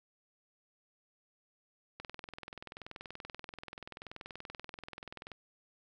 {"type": "click train", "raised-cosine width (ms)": 0.3, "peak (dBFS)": -28, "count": 70, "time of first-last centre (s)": [2, 5.317], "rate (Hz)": 20.8, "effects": []}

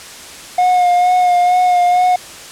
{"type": "tone with vibrato", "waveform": "triangle", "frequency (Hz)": 719, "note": "F#5", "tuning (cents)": -50, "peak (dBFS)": -7, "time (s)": [0.58, 2.16], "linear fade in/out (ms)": 5, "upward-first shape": "sine", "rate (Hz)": 2.2, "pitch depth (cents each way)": 25, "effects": ["white hiss -33 dBFS RMS until 2.51 s", "low-pass 9000 Hz 12 dB/octave"]}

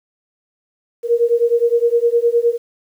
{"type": "beating tone pair", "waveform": "sine", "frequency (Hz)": [466.2, 475.9], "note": ["A#4", "A#4"], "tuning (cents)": [0, 36], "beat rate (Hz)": 9.7, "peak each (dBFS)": -15, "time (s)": [1.03, 2.58], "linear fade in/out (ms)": 50, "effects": ["8-bit"]}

